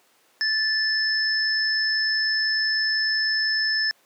sine tone pair together, 1750 / 5244 Hz, A6 / E8, -10 / -10 cents, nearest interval octave + perfect fifth, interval 1900 cents, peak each -23 dBFS, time 0.41-3.91 s, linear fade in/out 0 ms, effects pink hiss -60 dBFS RMS until 4.05 s + high-pass 400 Hz 12 dB/octave

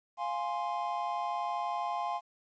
triangle chord, F minor, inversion none, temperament equal, 698.5 / 830.6 / 1046.5 Hz, F5 / Ab5 / C6, 0 / 0 / 0 cents, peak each -34 dBFS, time 0.17-2.21 s, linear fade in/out 50 ms, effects resampled to 16000 Hz + 11-bit

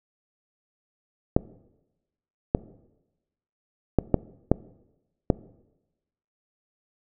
clicks, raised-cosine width 2 ms, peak -4 dBFS, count 6, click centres 1.365 / 2.549 / 3.987 / 4.143 / 4.516 / 5.302 s, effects noise-tail reverb RT60 1.0 s tail -20 dB re dry

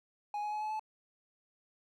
triangle tone with pitch steps, 830.6 / 839.3 / 848.1 / 856.9 / 865.9 Hz, G#5 / G#5 / G#5 / A5 / A5, 0 / +18 / +36 / -46 / -28 cents, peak -32 dBFS, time 0.34-0.795 s, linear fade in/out 2 ms, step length 91 ms, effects none

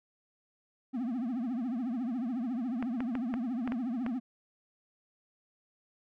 triangle tone with vibrato, 243.8 Hz, B3, 22 cents flat, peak -29 dBFS, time 0.93-4.2 s, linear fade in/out 20 ms, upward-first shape triangle, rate 14 Hz, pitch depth 210 cents each way
clicks, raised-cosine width 0.5 ms, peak -22 dBFS, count 7, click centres 2.826 / 3.005 / 3.153 / 3.34 / 3.676 / 3.721 / 4.064 s
effects none

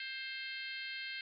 harmonic tone, 528 Hz, C5, 16 cents sharp, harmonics 3 / 4 / 5 / 6 / 7 / 8 / 9, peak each -46 / -45 / -48 / -48 / -54 / -48 / -57 dBFS, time 0-1.21 s, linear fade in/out 2 ms, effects none

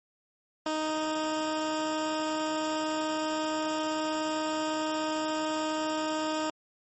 15% pulse tone, 311.1 Hz, D#4, in tune, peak -22 dBFS, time 0.66-6.5 s, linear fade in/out 2 ms, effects MP3 32 kbps

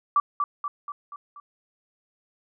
sine tone with echo, 1160 Hz, D6, 22 cents flat, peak -16 dBFS, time 0.16-0.2 s, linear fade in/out 2 ms, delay 240 ms, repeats 5, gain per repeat -5 dB, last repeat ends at 1.4 s, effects none

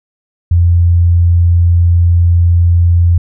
sine tone, 86.2 Hz, F2, 22 cents flat, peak -5 dBFS, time 0.51-3.18 s, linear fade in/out 5 ms, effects none

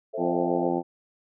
sine chord, A minor, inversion none, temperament just, 440 / 528 / 660 Hz, A4 / C5 / E5, 0 / +16 / +2 cents, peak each -33 dBFS, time 0.13-0.7 s, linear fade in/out 20 ms
harmonic tone, 86.7 Hz, F2, 12 cents flat, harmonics 2 / 3 / 4 / 5 / 6 / 7 / 8 / 9 / 10, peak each -33 / -30 / -27 / -38 / -33 / -36 / -38 / -31 / -37 dBFS, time 0.17-0.83 s, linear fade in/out 50 ms
effects none

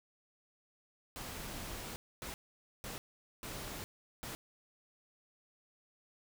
pink noise bursts at uneven times, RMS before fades -44 dBFS, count 5, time 1.16-1.96 / 2.22-2.34 / 2.84-2.98 / 3.43-3.84 / 4.23-4.35 s, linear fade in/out 0 ms, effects none

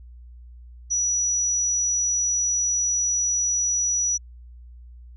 sine tone, 5870 Hz, F#8, 15 cents flat, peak -20 dBFS, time 0.9-4.18 s, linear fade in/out 20 ms, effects added 60 Hz sine -41 dBFS peak until 5.16 s

